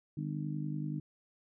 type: harmonic tone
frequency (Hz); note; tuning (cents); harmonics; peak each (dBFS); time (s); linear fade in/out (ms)
50.5; G#1; -48; 3 / 4 / 5 / 6; -36 / -42 / -43 / -42; 0.17-1; 5
effects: none